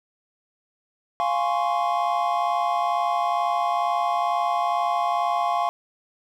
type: chord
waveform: triangle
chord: Db major seventh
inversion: first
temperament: equal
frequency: 698.5 / 830.6 / 1046.5 / 1108.7 Hz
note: F5 / Ab5 / C6 / Db6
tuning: 0 / 0 / 0 / 0 cents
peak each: -22 / -25 / -26 / -26 dBFS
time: 1.2-5.69 s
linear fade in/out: 0 ms
effects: none